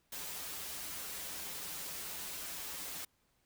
white noise with comb filter, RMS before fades -43 dBFS, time 0.12-3.05 s, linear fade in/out 5 ms, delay 8.5 ms, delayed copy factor -0.65, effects pink hiss -75 dBFS RMS until 3.45 s

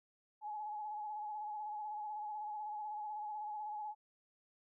sine tone with vibrato, 845 Hz, G#5, 30 cents sharp, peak -40 dBFS, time 0.41-3.95 s, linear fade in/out 50 ms, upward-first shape sine, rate 16 Hz, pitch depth 36 cents each way, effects none

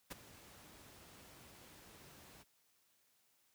pink noise with ADSR envelope, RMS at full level -43 dBFS, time 0.1-2.44 s, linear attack 16 ms, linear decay 18 ms, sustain -16 dB, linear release 24 ms, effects white hiss -75 dBFS RMS until 3.54 s + high-pass 60 Hz 12 dB/octave

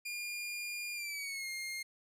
sawtooth tone with pitch glide, 2415 to 2127 Hz, D7 to C7, +48 to +28 cents, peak -35 dBFS, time 0.05-1.83 s, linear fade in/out 10 ms, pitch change -220 cents, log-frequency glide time 0.93-1.49 s, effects resampled to 32000 Hz

